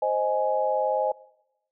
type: chord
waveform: sine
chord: Ab major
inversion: first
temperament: equal with one note detuned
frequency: 523.3 / 622.3 / 835.4 Hz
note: C5 / Eb5 / Ab5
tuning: 0 / 0 / +10 cents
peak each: -26 / -26 / -26 dBFS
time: 0.02-1.12 s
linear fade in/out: 5 ms
effects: noise-tail reverb RT60 0.9 s tail -22 dB re dry